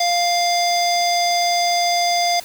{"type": "tone with low-pass filter", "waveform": "square", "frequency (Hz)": 698.5, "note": "F5", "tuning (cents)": 0, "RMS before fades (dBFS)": -18, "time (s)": [0, 2.4], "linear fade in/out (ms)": 5, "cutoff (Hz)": 5500, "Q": 7.4, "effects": ["white hiss -38 dBFS RMS until 2.44 s"]}